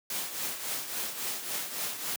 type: noise with tremolo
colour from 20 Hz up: white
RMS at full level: -32 dBFS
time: 0.1-2.16 s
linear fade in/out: 2 ms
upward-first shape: triangle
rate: 3.6 Hz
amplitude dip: 65%
effects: high-pass 150 Hz 12 dB/octave